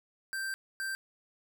square tone bursts at uneven times, 1568 Hz, G6, in tune, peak -34 dBFS, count 2, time 0.33-0.54 / 0.8-0.95 s, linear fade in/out 0 ms, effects 11-bit

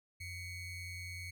square ring-modulated tone, 1071 Hz, C6, 40 cents sharp, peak -40 dBFS, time 0.2-1.31 s, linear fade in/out 10 ms, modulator 1160 Hz, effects none

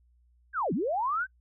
sine linear two-way sweep, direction down then up, 1666 to 150 to 1579 Hz, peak -26 dBFS, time 0.53-1.27 s, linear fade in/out 50 ms, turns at 0.73 s, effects noise-tail reverb RT60 0.1 s tail -26 dB re dry + added 60 Hz sine -61 dBFS peak until 1.4 s

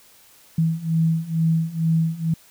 sine beating tone pair, 161.5 / 163.7 Hz, E3 / E3, -35 / -12 cents, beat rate 2.2 Hz, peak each -22 / -20 dBFS, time 0.58-2.34 s, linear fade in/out 5 ms, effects white hiss -52 dBFS RMS until 2.5 s

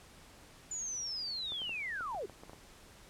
sine linear sweep, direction down, 7040 to 349.2 Hz, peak -36 dBFS, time 0.71-2.26 s, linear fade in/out 5 ms
clicks, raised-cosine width 1 ms, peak -35 dBFS, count 9, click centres 1.521 / 1.618 / 1.694 / 2.008 / 2.148 / 2.297 / 2.435 / 2.496 / 2.533 s
effects pink hiss -57 dBFS RMS until 3.09 s + low-pass 11000 Hz 12 dB/octave

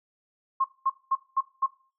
sine tone bursts, 1071 Hz, C6, 40 cents sharp, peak -20 dBFS, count 5, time 0.6-1.665 s, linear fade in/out 10 ms, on 45 ms, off 210 ms, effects noise-tail reverb RT60 0.4 s tail -18 dB re dry

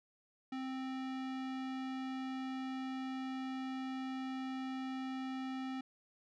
square tone with low-pass filter, 262.1 Hz, C4, 3 cents sharp, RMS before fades -41 dBFS, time 0.52-5.81 s, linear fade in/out 5 ms, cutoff 3500 Hz, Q 0.87, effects none

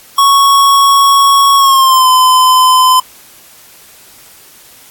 square tone with pitch glide, 1108.7 to 1022.6 Hz, C#6 to C6, 0 to -40 cents, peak -5 dBFS, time 0.18-3 s, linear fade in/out 5 ms, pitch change -140 cents, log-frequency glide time 1.57-2.08 s, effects white hiss -39 dBFS RMS until 4.9 s + AAC 64 kbps

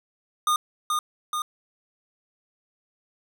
square tone with echo, 1222 Hz, D#6, 32 cents flat, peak -20 dBFS, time 0.47-0.56 s, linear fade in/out 2 ms, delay 430 ms, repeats 2, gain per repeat -3 dB, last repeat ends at 1.42 s, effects none

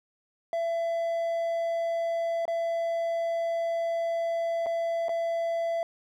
triangle tone with dropouts, 670 Hz, E5, 28 cents sharp, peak -24 dBFS, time 0.53-5.83 s, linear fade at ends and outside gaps 1 ms, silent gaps 2.454-2.479 / 4.661-4.666 / 5.084-5.092 s, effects none

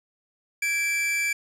45% pulse tone pair together, 1656 / 2332 Hz, G#6 / D7, -5 / -13 cents, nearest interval tritone, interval 592 cents, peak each -34 / -23 dBFS, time 0.62-1.33 s, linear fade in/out 5 ms, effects low-pass 11000 Hz 12 dB/octave + 9-bit

